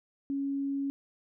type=tone; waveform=sine; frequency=277.2 Hz; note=C#4; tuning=in tune; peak=-29 dBFS; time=0.3-0.9 s; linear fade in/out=0 ms; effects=none